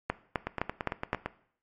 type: two click trains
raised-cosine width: 0.5 ms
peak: -12 / -16 dBFS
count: 5 / 8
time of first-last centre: 0.1-1.131 / 0.47-1.26 s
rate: 3.88 / 8.86 Hz
effects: noise-tail reverb RT60 0.6 s tail -17 dB re dry + MP3 48 kbps